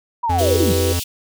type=linear sweep; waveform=sine; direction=down; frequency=986 to 145.2 Hz; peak=-17 dBFS; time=0.23-0.73 s; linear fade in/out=10 ms
type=tone; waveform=square; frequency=87.31 Hz; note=F2; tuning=in tune; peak=-19 dBFS; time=0.29-1 s; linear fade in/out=10 ms
type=high-pass noise; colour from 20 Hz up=pink; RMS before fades=-27 dBFS; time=0.38-1.04 s; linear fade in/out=10 ms; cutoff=2700 Hz; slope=48 dB/octave
type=chord; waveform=sine; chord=E minor; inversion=none; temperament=equal; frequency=329.6 / 392 / 493.9 Hz; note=E4 / G4 / B4; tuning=0 / 0 / 0 cents; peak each=-26 / -22 / -21 dBFS; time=0.4-0.93 s; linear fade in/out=5 ms
effects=none